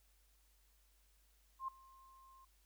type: tone with ADSR envelope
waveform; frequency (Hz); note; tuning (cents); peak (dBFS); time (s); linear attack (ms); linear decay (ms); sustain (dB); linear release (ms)
sine; 1060; C6; +22; -37; 1.59-2.45; 91; 4; -23; 6
effects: added 50 Hz sine -70 dBFS peak until 2.65 s + white hiss -75 dBFS RMS until 2.65 s